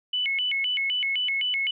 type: tone with vibrato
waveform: sine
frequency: 2554 Hz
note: D#7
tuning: 45 cents sharp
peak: -23 dBFS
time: 0.13-1.71 s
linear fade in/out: 5 ms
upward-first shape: square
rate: 3.9 Hz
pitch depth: 270 cents each way
effects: none